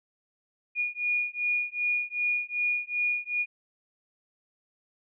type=beating tone pair; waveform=sine; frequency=2441 / 2443.6 Hz; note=D#7 / D#7; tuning=-34 / -32 cents; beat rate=2.6 Hz; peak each=-29 dBFS; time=0.75-3.46 s; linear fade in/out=50 ms; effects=none